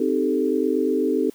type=chord; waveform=sine; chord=A half-diminished seventh; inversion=first; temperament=equal; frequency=261.6 / 311.1 / 392 / 440 Hz; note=C4 / Eb4 / G4 / A4; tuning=0 / 0 / 0 / 0 cents; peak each=-24 dBFS; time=0-1.3 s; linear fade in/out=5 ms; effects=white hiss -53 dBFS RMS until 1.34 s